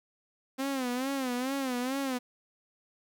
sawtooth tone with vibrato, 260 Hz, C4, 11 cents flat, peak -26 dBFS, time 0.58-2.19 s, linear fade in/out 20 ms, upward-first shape sine, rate 2.3 Hz, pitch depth 110 cents each way, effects 10-bit

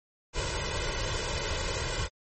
pink noise with comb filter, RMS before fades -31 dBFS, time 0.33-2.09 s, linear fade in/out 50 ms, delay 2 ms, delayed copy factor +0.8, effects MP3 32 kbps

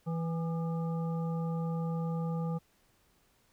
harmonic tone with a mistuned harmonic, 164.9 Hz, E3, 1 cent sharp, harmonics 1 / 3 / 5 / 7, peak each -31 / -41 / -45 / -48 dBFS, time 0.06-2.59 s, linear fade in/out 20 ms, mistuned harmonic 7, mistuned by +74 cents, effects pink hiss -69 dBFS RMS until 3.52 s

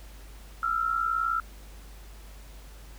sine tone pair together, 1318.5 / 1378.2 Hz, E6 / F6, 0 / -23 cents, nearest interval minor second, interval 77 cents, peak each -27 / -28 dBFS, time 0.63-1.4 s, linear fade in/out 2 ms, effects added 50 Hz sine -44 dBFS peak until 2.98 s + pink hiss -53 dBFS RMS until 2.98 s

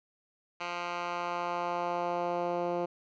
10% pulse tone with band-pass filter sweep, 174.61 Hz, F3, in tune, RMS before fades -33 dBFS, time 0.6-2.86 s, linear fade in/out 10 ms, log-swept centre 1900 to 450 Hz, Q 1.1, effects resampled to 16000 Hz

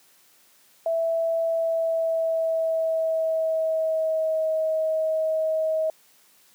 sine tone with pitch glide, 659.3 to 634.3 Hz, E5 to D#5, 0 to +33 cents, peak -21 dBFS, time 0.86-5.9 s, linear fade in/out 2 ms, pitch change -67 cents, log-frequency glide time 1.44-4.51 s, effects white hiss -58 dBFS RMS until 6.54 s + high-pass 150 Hz 12 dB/octave

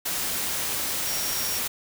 sine tone in noise, 5600 Hz, F8, 4 cents sharp, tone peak -32 dBFS, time 1.06-1.59 s, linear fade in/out 10 ms, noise white, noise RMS -28 dBFS, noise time 0.05-1.68 s, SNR -7 dB, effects none

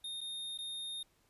square tone with dropouts, 3680 Hz, A#7, 23 cents flat, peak -40 dBFS, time 0.04-1.03 s, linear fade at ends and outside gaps 5 ms, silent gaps 0.208-0.212 / 0.577-0.586 s, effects pink hiss -72 dBFS RMS until 1.29 s + resampled to 32000 Hz

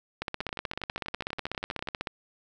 two click trains, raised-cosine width 0.3 ms, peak -21 / -15 dBFS, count 19 / 31, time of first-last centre 0.41-1.873 / 0.22-2.072 s, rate 12.3 / 16.2 Hz, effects none

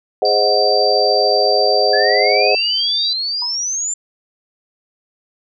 sine chord, Ab dominant seventh, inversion none, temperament equal with one note detuned, 415.3 / 523.3 / 622.3 / 735.7 Hz, Ab4 / C5 / Eb5 / Gb5, 0 / 0 / 0 / -10 cents, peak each -18 dBFS, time 0.22-2.55 s, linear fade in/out 2 ms
sine tone, 4678 Hz, D8, 8 cents flat, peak -17 dBFS, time 0.25-3.13 s, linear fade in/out 2 ms
sine exponential sweep, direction up, 1678 to 7300 Hz, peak -18 dBFS, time 1.93-3.94 s, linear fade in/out 5 ms
sine tone with exponential decay, 965 Hz, B5, 40 cents flat, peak -25 dBFS, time 3.42-3.6 s, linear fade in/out 2 ms, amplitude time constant 39 ms
effects none

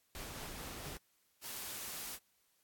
pink noise with tremolo, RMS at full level -45 dBFS, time 0.15-0.97 s, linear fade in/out 0 ms, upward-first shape triangle, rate 4.5 Hz, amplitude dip 25%
white noise, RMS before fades -44 dBFS, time 1.41-2.19 s, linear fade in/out 50 ms
effects white hiss -75 dBFS RMS until 2.63 s + AAC 64 kbps

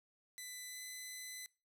10% pulse tone with pitch glide, 2000 to 2013 Hz, B6 to B6, +21 to +33 cents, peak -37 dBFS, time 0.38-1.46 s, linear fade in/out 0 ms, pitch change +12 cents, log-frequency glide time 0.69-0.81 s, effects noise-tail reverb RT60 0.3 s tail -22 dB re dry

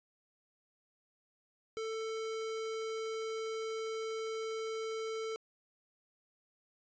square tone, 443.8 Hz, A4, 15 cents sharp, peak -37 dBFS, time 1.77-5.36 s, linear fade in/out 0 ms, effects resampled to 16000 Hz

